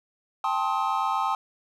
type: chord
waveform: triangle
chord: A half-diminished seventh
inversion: third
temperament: just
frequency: 792 / 880 / 1056 / 1267.2 Hz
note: G5 / A5 / C6 / Eb6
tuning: +18 / 0 / +16 / +31 cents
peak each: -27 dBFS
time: 0.44-1.35 s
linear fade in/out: 2 ms
effects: none